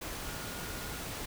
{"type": "tone in noise", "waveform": "sine", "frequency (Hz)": 1430, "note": "F6", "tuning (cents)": 41, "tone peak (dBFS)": -49, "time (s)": [0.23, 1], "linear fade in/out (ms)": 10, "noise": "pink", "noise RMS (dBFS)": -40, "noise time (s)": [0.01, 1.26], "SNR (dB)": -12, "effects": []}